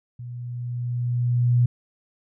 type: tone with level ramp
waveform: sine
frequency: 121.7 Hz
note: B2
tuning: 25 cents flat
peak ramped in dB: -33 to -14 dBFS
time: 0.19-1.66 s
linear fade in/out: 5 ms
effects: none